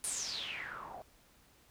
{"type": "noise with low-pass filter sweep", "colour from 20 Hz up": "white", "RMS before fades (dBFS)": -41, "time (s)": [0.04, 1.02], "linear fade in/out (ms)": 0, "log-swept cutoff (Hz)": [10000, 640], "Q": 7.7, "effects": ["pink hiss -65 dBFS RMS until 1.7 s"]}